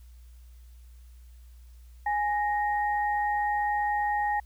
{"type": "tone pair together", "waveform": "sine", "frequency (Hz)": [830.6, 1864.7], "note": ["G#5", "A#6"], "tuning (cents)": [0, 0], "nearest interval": "octave + major second", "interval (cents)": 1400, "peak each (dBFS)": [-25, -32], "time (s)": [2.06, 4.4], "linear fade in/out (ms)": 5, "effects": ["added 60 Hz sine -47 dBFS peak until 4.45 s", "white hiss -66 dBFS RMS until 4.45 s"]}